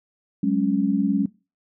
sine chord, F# suspended second, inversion none, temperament equal with one note detuned, 188.34 / 207.7 / 277.2 Hz, F#3 / G#3 / C#4, +31 / 0 / 0 cents, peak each -24 / -22 / -22 dBFS, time 0.43-1.26 s, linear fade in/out 5 ms, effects noise-tail reverb RT60 0.3 s tail -22 dB re dry

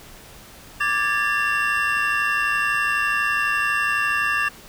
triangle tone cluster, 1175 / 1648 / 1760 / 2742 Hz, D6 / G#6 / A6 / F7, +1 / -14 / 0 / -32 cents, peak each -23 dBFS, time 0.8-4.49 s, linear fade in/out 10 ms, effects pink hiss -44 dBFS RMS until 4.68 s

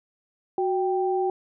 sine tone pair together, 370 / 784 Hz, F#4 / G5, 0 / 0 cents, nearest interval octave + minor second, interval 1300 cents, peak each -23 / -26 dBFS, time 0.58-1.3 s, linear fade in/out 2 ms, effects none

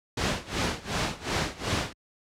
pink noise with tremolo, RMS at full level -25 dBFS, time 0.17-1.93 s, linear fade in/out 5 ms, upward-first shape sine, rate 2.7 Hz, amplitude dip 90%, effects high-pass 60 Hz 12 dB/octave + low-pass 6000 Hz 12 dB/octave

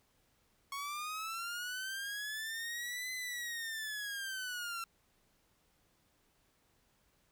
sawtooth linear two-way sweep, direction up then down, 1100 to 2034 to 1346 Hz, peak -35 dBFS, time 0.72-4.84 s, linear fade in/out 2 ms, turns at 3.13 s, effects pink hiss -73 dBFS RMS until 7.31 s

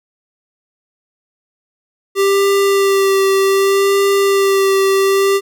square tone with vibrato, 392.6 Hz, G4, 3 cents sharp, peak -11 dBFS, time 2.15-5.41 s, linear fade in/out 50 ms, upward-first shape sine, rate 0.65 Hz, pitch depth 18 cents each way, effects none

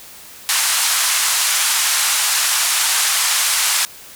white band-pass noise, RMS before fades -17 dBFS, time 0.49-3.85 s, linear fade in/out 0 ms, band 860 to 11000 Hz, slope 24 dB/octave, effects white hiss -39 dBFS RMS until 4.15 s

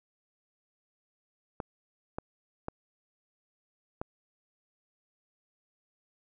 clicks, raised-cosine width 1 ms, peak -20 dBFS, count 4, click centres 1.602 / 2.185 / 2.684 / 4.015 s, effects none

